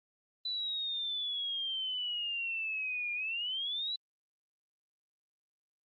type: exponential two-way sweep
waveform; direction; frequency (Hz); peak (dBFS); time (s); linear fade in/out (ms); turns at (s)
sine; down then up; 4000 to 2404 to 4000; -33; 0.45-3.96; 5; 3.13
effects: Opus 32 kbps